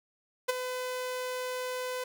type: tone with ADSR envelope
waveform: sawtooth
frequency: 505 Hz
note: B4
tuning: 39 cents sharp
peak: -19 dBFS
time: 0.48-2.04 s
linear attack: 15 ms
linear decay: 18 ms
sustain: -10 dB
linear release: 5 ms
effects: none